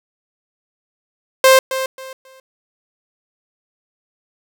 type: tone with echo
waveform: sawtooth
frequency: 526 Hz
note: C5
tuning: 9 cents sharp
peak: -3 dBFS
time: 1.44-1.59 s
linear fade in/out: 2 ms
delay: 270 ms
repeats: 3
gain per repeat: -12 dB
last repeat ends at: 2.4 s
effects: none